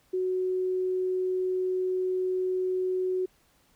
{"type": "tone", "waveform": "sine", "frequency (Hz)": 370, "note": "F#4", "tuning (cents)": 0, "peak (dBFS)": -25, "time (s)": [0.13, 3.26], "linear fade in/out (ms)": 10, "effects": ["pink hiss -65 dBFS RMS until 3.75 s"]}